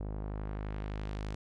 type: tone with low-pass filter sweep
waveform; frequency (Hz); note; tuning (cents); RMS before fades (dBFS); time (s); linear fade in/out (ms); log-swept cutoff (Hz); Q
sawtooth; 51.7; G#1; -7; -38; 0-1.35; 5; 670 to 6700; 0.82
effects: none